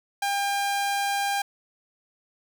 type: tone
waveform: sawtooth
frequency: 801 Hz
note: G5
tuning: 37 cents sharp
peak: -20 dBFS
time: 0.22-1.42 s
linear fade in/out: 5 ms
effects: none